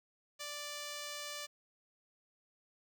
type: tone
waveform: 5% pulse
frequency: 587.3 Hz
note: D5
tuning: in tune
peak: -30 dBFS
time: 0.39-1.47 s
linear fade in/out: 20 ms
effects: 12-bit